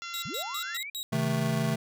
harmonic tone, 686 Hz, F5, 31 cents flat, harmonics 2 / 3 / 4 / 5 / 6 / 7 / 8 / 9 / 10, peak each -40 / -44 / -43 / -46 / -48 / -52 / -48 / -53 / -51 dBFS, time 0.02-0.77 s, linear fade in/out 0 ms
sawtooth tone bursts, 3828 Hz, A#7, 45 cents sharp, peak -30 dBFS, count 5, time 0.14-1.03 s, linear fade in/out 0 ms, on 82 ms, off 120 ms
sine linear sweep, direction up, 97.1 to 2392 Hz, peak -36 dBFS, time 0.25-0.9 s, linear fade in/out 5 ms
square chord, A diminished, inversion first, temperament just, 132 / 158.4 / 220 Hz, C3 / Eb3 / A3, +16 / +31 / 0 cents, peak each -31 dBFS, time 1.12-1.76 s, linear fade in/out 10 ms
effects none

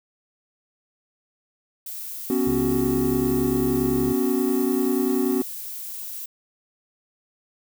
violet noise, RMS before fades -34 dBFS, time 1.86-6.26 s, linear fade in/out 5 ms
triangle chord, B suspended second, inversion none, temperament equal with one note detuned, 246.9 / 277.2 / 373.9 Hz, B3 / C#4 / F#4, 0 / 0 / +18 cents, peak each -22 / -22 / -22 dBFS, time 2.3-5.42 s, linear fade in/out 2 ms
harmonic tone, 69.3 Hz, C#2, in tune, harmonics 1 / 2 / 3 / 4 / 5 / 6, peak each -34 / -30 / -41 / -34 / -35 / -38 dBFS, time 2.46-4.13 s, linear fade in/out 10 ms
effects none

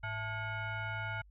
sine tone with frequency modulation, 661 Hz, E5, 5 cents sharp, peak -35 dBFS, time 0.03-1.22 s, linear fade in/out 10 ms, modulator 769 Hz, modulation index 2, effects added 50 Hz sine -56 dBFS peak until 1.3 s

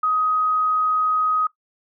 sine tone, 1257 Hz, D#6, 17 cents sharp, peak -17 dBFS, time 0.03-1.47 s, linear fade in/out 5 ms, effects noise-tail reverb RT60 0.1 s tail -17 dB re dry

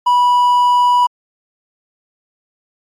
triangle tone, 980 Hz, B5, 14 cents flat, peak -7 dBFS, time 0.06-1.07 s, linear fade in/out 10 ms, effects AAC 64 kbps

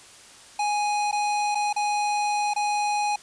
square tone with dropouts, 830.6 Hz, G#5, in tune, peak -23 dBFS, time 0.59-3.16 s, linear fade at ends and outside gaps 5 ms, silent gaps 1.114-1.126 / 1.548-1.553 / 1.729-1.762 / 2.537-2.561 s, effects white hiss -48 dBFS RMS until 3.22 s + resampled to 22050 Hz

